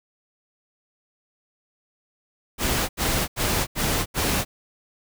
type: noise bursts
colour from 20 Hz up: pink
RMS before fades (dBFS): -23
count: 5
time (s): 2.58-4.45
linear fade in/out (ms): 50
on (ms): 310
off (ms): 80
effects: none